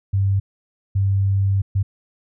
sine tone bursts at uneven times, 98 Hz, G2, in tune, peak -15 dBFS, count 3, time 0.13-0.4 / 0.95-1.62 / 1.75-1.83 s, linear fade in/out 10 ms, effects none

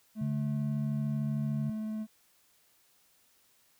triangle tone with vibrato, 216.7 Hz, A3, 26 cents flat, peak -31 dBFS, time 0.15-2.07 s, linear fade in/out 50 ms, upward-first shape sine, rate 18 Hz, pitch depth 8 cents each way
sine tone, 143.4 Hz, D3, 41 cents flat, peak -31 dBFS, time 0.21-1.7 s, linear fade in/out 5 ms
effects white hiss -67 dBFS RMS until 3.79 s

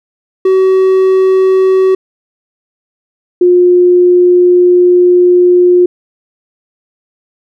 triangle / sine tone pair in turn, 378.2 / 357 Hz, F#4 / F4, +38 / +38 cents, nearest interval minor second, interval 100 cents, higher first, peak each -3 dBFS, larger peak neither, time 0.45-1.95 / 3.41-5.86 s, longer second, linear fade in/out 5 ms, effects none

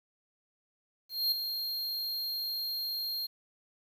square tone with ADSR envelope, 4217 Hz, C8, 13 cents sharp, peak -25 dBFS, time 1.09-3.27 s, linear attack 230 ms, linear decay 3 ms, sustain -8 dB, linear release 14 ms, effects 10-bit

